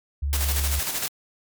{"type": "tone", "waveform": "sine", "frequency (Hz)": 70.8, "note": "C#2", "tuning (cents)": 37, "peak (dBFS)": -22, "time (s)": [0.22, 0.8], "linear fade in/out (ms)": 10}
{"type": "noise with tremolo", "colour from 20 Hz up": "white", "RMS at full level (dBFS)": -26, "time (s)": [0.33, 1.08], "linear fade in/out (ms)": 0, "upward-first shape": "square", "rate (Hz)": 13, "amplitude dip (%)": 45}
{"effects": ["MP3 96 kbps"]}